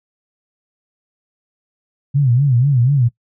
sine tone with vibrato, 130.81 Hz, C3, in tune, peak -10 dBFS, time 2.14-3.09 s, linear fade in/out 20 ms, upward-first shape sine, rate 4.1 Hz, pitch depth 180 cents each way, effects noise-tail reverb RT60 0.1 s tail -20 dB re dry

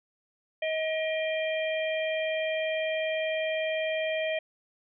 harmonic tone with a mistuned harmonic, 633 Hz, D#5, 30 cents sharp, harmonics 1 / 3 / 4 / 5, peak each -28 / -37 / -35 / -39 dBFS, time 0.62-4.39 s, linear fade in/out 5 ms, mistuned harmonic 4, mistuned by -94 cents, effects none

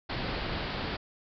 pink low-pass noise, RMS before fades -34 dBFS, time 0.09-0.97 s, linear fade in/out 10 ms, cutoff 4900 Hz, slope 96 dB/octave, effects none

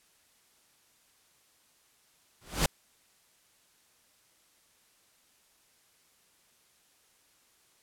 pink noise with exponential growth, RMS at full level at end -21 dBFS, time 2.41-2.66 s, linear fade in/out 5 ms, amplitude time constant 53 ms, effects white hiss -66 dBFS RMS until 7.82 s + low-pass 12000 Hz 12 dB/octave

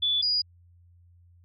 sine tone pair in turn, 3459 / 4892 Hz, A7 / D#8, -30 / -30 cents, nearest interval tritone, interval 600 cents, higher second, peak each -22 dBFS, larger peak neither, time 0.02-0.22 / 0.22-0.42 s, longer neither, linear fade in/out 10 ms, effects added 87 Hz sine -54 dBFS peak until 1.44 s

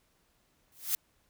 blue noise with exponential growth, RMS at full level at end -26 dBFS, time 0.72-0.95 s, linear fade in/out 1 ms, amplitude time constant 49 ms, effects pink hiss -71 dBFS RMS until 1.29 s

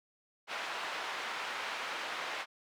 pink band-pass noise, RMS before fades -39 dBFS, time 0.47-2.46 s, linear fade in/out 50 ms, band 860 to 3000 Hz, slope 12 dB/octave, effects none

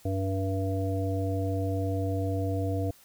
harmonic tone, 96.2 Hz, G2, 32 cents flat, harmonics 1 / 3 / 5 / 7, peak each -28 / -33 / -35 / -36 dBFS, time 0.05-2.91 s, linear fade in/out 5 ms, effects white hiss -57 dBFS RMS until 3.04 s

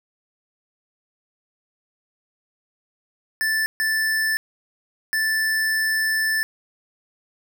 square tone bursts at uneven times, 1760 Hz, A6, in tune, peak -20 dBFS, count 3, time 3.41-3.66 / 3.8-4.37 / 5.13-6.43 s, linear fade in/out 0 ms, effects none

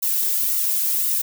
violet noise with flanger, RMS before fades -21 dBFS, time 0.02-1.22 s, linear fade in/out 10 ms, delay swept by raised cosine 1.2 to 2.12 ms, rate 1.9 Hz, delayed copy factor -0.6, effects none

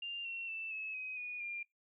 sine tone with pitch steps, 2794 / 2724 / 2656 / 2589 / 2524 / 2461 / 2399 Hz, F7 / F7 / E7 / E7 / D#7 / D#7 / D7, 0 / -44 / +12 / -32 / +24 / -20 / +36 cents, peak -39 dBFS, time 0.02-1.63 s, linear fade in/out 5 ms, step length 230 ms, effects noise-tail reverb RT60 0.2 s tail -23 dB re dry

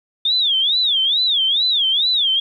sine tone with vibrato, 3520 Hz, A7, in tune, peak -14 dBFS, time 0.25-2.4 s, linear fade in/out 5 ms, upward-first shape sine, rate 2.3 Hz, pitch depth 230 cents each way, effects 9-bit

